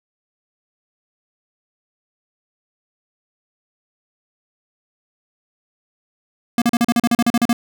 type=tone bursts; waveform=square; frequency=236.4 Hz; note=A#3; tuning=24 cents sharp; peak=-13 dBFS; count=13; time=6.58-7.53 s; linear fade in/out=2 ms; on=38 ms; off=38 ms; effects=none